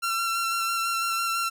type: tone with vibrato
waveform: sawtooth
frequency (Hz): 1358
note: F6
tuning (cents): -49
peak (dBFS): -21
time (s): 0.02-1.5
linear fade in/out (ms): 20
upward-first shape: square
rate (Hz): 6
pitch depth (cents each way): 13
effects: none